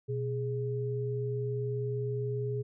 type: tone pair together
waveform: sine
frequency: 123.47 / 415.3 Hz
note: B2 / G#4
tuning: 0 / 0 cents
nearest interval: octave + major sixth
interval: 2100 cents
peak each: -32 / -34 dBFS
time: 0.08-2.63 s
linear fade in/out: 20 ms
effects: none